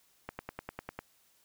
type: click train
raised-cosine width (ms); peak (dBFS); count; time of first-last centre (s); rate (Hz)
0.5; -23; 8; 0.29-0.99; 10
effects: white hiss -68 dBFS RMS until 1.44 s